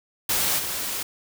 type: noise with level steps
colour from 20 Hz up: white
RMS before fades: -23 / -29 dBFS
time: 0.29-1.03 s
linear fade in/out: 5 ms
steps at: 0.58 s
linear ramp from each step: 20 ms
effects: none